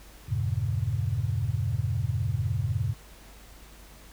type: chord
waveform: sine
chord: E diminished seventh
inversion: none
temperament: just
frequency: 82.41 / 98.89 / 118.67 / 142.4 Hz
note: E2 / G2 / Bb2 / Db3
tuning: 0 / +16 / +31 / +47 cents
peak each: -33 / -29 / -29 / -33 dBFS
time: 0.28-2.94 s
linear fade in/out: 20 ms
effects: added 50 Hz sine -50 dBFS peak until 4.12 s + pink hiss -52 dBFS RMS until 4.12 s